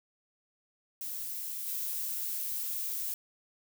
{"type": "noise with level steps", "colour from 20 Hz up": "violet", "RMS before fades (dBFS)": [-38, -35], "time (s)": [1.01, 3.14], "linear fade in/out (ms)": 2, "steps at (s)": 1.66, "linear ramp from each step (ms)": 20, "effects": []}